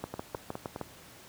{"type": "two click trains", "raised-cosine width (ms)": 1, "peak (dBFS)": [-22, -20], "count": [4, 6], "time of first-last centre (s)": [[0.14, 0.761], [0.04, 0.813]], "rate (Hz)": [4.83, 6.47], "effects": ["pink hiss -52 dBFS RMS until 1.28 s", "high-pass 80 Hz 12 dB/octave"]}